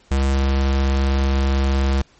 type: tone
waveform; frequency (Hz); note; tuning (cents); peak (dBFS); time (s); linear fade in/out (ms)
square; 67.8; C#2; -38; -16; 0.11-2.02; 5
effects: pink hiss -54 dBFS RMS until 2.19 s + MP3 32 kbps